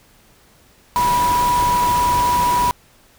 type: tone in noise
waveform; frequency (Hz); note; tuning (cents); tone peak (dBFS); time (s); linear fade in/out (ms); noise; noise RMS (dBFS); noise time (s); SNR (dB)
sine; 977; B5; -19; -14; 0.96-2.71; 0; pink; -25; 0.96-2.71; +8
effects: pink hiss -52 dBFS RMS until 3.18 s